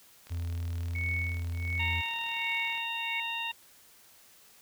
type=click train; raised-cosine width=0.2 ms; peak=-32 dBFS; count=99; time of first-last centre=0.27-2.776 s; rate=39.1 Hz
type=tone; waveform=triangle; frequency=85.3 Hz; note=F2; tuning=40 cents flat; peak=-29 dBFS; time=0.3-2.02 s; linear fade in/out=20 ms
type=tone with tremolo; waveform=sine; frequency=2217 Hz; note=C#7; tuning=in tune; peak=-30 dBFS; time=0.95-3.2 s; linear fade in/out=2 ms; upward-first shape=sine; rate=1.4 Hz; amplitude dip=100%
type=harmonic tone; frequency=924 Hz; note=A#5; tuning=16 cents flat; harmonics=1 / 2 / 3 / 4; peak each=-38 / -42 / -34 / -40 dBFS; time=1.79-3.52 s; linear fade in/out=10 ms
effects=white hiss -58 dBFS RMS until 4.61 s